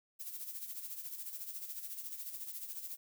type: noise with tremolo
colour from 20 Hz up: violet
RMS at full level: -42 dBFS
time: 0.19-2.97 s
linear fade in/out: 20 ms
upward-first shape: sine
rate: 14 Hz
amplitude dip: 60%
effects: none